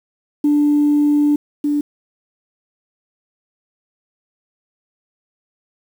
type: tone pair in turn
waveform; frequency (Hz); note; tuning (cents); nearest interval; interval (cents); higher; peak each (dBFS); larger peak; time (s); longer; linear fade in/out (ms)
sine; 293.7 / 292.6; D4 / D4; 0 / -6; unison; 6; first; -10 / -14; first; 0.44-1.36 / 1.64-1.81; first; 5
effects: tanh soft clip ceiling -7 dBFS + 7-bit